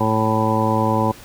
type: harmonic tone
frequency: 110 Hz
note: A2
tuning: in tune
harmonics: 1 / 2 / 3 / 4 / 5 / 7 / 8 / 9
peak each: -22 / -22 / -25 / -27 / -24 / -26 / -25 / -22 dBFS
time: 0-1.12 s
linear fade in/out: 10 ms
effects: pink hiss -42 dBFS RMS until 1.24 s